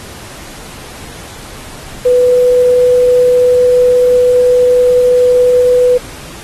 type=tone with quantisation; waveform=sine; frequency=496.1 Hz; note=B4; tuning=8 cents sharp; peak=-5 dBFS; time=2.05-5.98 s; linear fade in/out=10 ms; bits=5; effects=pink hiss -31 dBFS RMS until 6.43 s + AAC 32 kbps